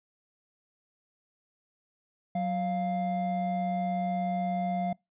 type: tone pair together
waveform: triangle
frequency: 185.01 / 698.5 Hz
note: F#3 / F5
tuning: 0 / 0 cents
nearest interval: octave + major seventh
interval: 2300 cents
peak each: -28 dBFS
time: 2.35-4.93 s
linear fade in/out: 5 ms
effects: noise-tail reverb RT60 0.2 s tail -25 dB re dry + resampled to 8000 Hz